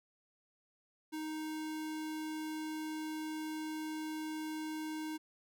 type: tone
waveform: square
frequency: 311.5 Hz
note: D#4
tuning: 2 cents sharp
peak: -39 dBFS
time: 1.12-5.18 s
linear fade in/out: 20 ms
effects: none